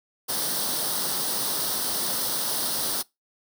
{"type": "noise with comb filter", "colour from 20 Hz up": "white", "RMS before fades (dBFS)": -27, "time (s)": [0.28, 3.03], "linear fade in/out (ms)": 20, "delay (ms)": 0.21, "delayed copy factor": 0.7, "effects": ["noise-tail reverb RT60 0.2 s tail -23 dB re dry", "high-pass 150 Hz 12 dB/octave"]}